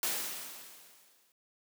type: noise with exponential decay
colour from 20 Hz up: white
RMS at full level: -31 dBFS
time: 0.03-1.32 s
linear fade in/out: 1 ms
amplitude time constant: 280 ms
effects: high-pass 200 Hz 12 dB/octave